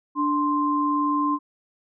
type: tone pair together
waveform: sine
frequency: 293.7 / 1046.5 Hz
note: D4 / C6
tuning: 0 / 0 cents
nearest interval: octave + minor seventh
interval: 2200 cents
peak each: -23 / -22 dBFS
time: 0.15-1.39 s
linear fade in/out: 50 ms
effects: none